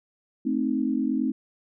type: chord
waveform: sine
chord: A diminished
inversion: none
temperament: equal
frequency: 220 / 261.6 / 311.1 Hz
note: A3 / C4 / Eb4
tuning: 0 / 0 / 0 cents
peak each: -28 / -25 / -28 dBFS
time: 0.45-1.32 s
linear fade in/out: 10 ms
effects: none